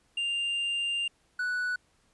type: tone pair in turn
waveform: triangle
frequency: 2794 / 1480.1 Hz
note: F7 / F#6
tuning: 0 / 0 cents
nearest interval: major seventh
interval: 1100 cents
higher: first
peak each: -26 dBFS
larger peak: neither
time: 0.17-1.08 / 1.39-1.76 s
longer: first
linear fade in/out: 5 ms
effects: pink hiss -68 dBFS RMS until 2.13 s + resampled to 24000 Hz